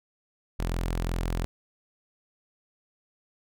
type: tone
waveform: sawtooth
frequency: 42.76 Hz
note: F1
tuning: 36 cents flat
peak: -23 dBFS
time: 0.59-1.45 s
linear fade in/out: 0 ms
effects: none